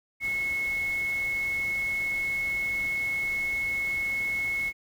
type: tone in noise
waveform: sine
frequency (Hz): 2186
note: C#7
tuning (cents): -25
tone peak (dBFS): -26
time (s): 0.2-4.73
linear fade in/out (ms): 50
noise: pink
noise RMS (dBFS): -44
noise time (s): 0.2-4.73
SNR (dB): +15
effects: none